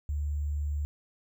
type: tone with sample-and-hold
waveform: sine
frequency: 73.42 Hz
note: D2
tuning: in tune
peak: -28 dBFS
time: 0.09-0.85 s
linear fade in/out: 0 ms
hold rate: 7350 Hz
effects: none